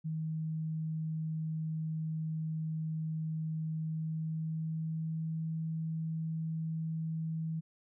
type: tone with pitch glide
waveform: sine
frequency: 158.4 to 160.8 Hz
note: D#3 to E3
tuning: +31 to -43 cents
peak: -33 dBFS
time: 0.04-7.61 s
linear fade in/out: 20 ms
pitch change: +26 cents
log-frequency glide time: 3.73-5.44 s
effects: none